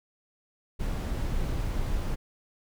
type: noise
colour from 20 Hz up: brown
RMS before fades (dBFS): -29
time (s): 0.79-2.16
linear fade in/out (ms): 20
effects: none